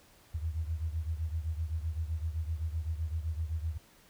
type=beating tone pair; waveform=sine; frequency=78.2 / 86 Hz; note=D#2 / F2; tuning=+9 / -26 cents; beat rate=7.8 Hz; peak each=-33 / -37 dBFS; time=0.34-3.78 s; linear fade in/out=10 ms; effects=pink hiss -61 dBFS RMS until 4.09 s